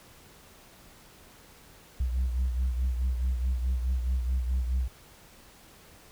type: beating tone pair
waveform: sine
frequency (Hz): 62.6 / 67.3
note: B1 / C2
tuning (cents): +24 / +49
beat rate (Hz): 4.7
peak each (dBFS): -24 / -32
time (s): 2-4.88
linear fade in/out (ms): 5
effects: tanh soft clip ceiling -22 dBFS + pink hiss -54 dBFS RMS until 6.11 s